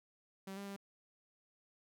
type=tone with pitch steps; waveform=sawtooth; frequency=193.1 / 199.4 / 198.2 Hz; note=G3 / G3 / G3; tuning=-26 / +30 / +19 cents; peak=-40 dBFS; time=0.47-0.764 s; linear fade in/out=5 ms; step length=98 ms; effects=none